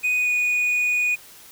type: tone with pitch glide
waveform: triangle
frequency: 2489 to 2466 Hz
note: D#7 to D#7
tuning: 0 to -16 cents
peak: -17 dBFS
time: 0.03-1.16 s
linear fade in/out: 20 ms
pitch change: -16 cents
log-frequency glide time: 0.16-0.29 s
effects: white hiss -46 dBFS RMS until 1.51 s